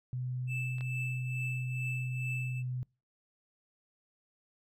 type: tone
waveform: sine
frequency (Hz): 126.1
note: B2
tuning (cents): +36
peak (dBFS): -33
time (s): 0.13-2.83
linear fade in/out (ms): 0
type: tone with tremolo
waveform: triangle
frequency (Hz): 2637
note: E7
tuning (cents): 0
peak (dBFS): -34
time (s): 0.47-2.63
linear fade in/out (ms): 50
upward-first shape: triangle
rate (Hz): 2.3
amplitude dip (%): 75
type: clicks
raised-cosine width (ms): 0.3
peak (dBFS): -38 / -30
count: 2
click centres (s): 0.784 / 0.809
effects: noise-tail reverb RT60 0.3 s tail -26 dB re dry